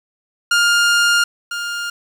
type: tone pair in turn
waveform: sawtooth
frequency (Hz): 1409 / 1409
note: F6 / F6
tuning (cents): +15 / +15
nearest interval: unison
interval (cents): 0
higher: neither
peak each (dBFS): -8 / -18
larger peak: first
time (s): 0.51-1.24 / 1.51-1.9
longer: first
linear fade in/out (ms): 5
effects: low-pass 9000 Hz 12 dB/octave + 7-bit